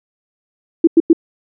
sine tone bursts, 330.5 Hz, E4, 5 cents sharp, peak -4 dBFS, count 3, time 0.84-1.131 s, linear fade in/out 5 ms, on 33 ms, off 96 ms, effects none

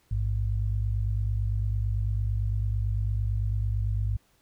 sine tone pair together, 55.06 / 104 Hz, A1 / G#2, +2 / +3 cents, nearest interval major seventh, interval 1101 cents, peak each -27 dBFS, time 0.11-4.17 s, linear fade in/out 5 ms, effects pink hiss -66 dBFS RMS until 4.41 s

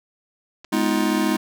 clicks, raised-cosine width 0.2 ms, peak -25 dBFS, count 2, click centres 0.645 / 0.648 s
square chord, F half-diminished seventh, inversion first, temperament just, 209.5 / 251.4 / 314.3 / 349.2 Hz, Ab3 / Cb4 / Eb4 / F4, +15 / +31 / +18 / 0 cents, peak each -24 / -26 / -23 / -28 dBFS, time 0.72-1.37 s, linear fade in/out 10 ms
effects none

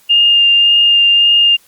sine tone with vibrato, 2814 Hz, F7, 12 cents sharp, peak -6 dBFS, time 0.09-1.57 s, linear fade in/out 20 ms, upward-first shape sine, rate 1.8 Hz, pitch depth 10 cents each way, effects white hiss -49 dBFS RMS until 1.67 s + Opus 48 kbps

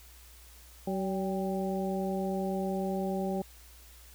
harmonic tone with a mistuned harmonic, 190 Hz, F#3, 46 cents sharp, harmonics 1 / 2 / 3 / 4, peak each -32 / -35 / -37 / -38 dBFS, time 0.87-3.42 s, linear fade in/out 5 ms, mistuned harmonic 4, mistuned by +59 cents, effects added 60 Hz sine -53 dBFS peak until 4.14 s + white hiss -56 dBFS RMS until 4.14 s

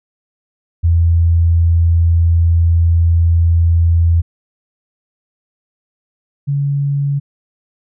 sine tone pair in turn, 84 / 141.27 Hz, E2 / C#3, +33 / +33 cents, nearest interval major sixth, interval 900 cents, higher second, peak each -8 / -13 dBFS, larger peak first, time 0.83-4.22 / 6.47-7.2 s, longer first, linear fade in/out 20 ms, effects none

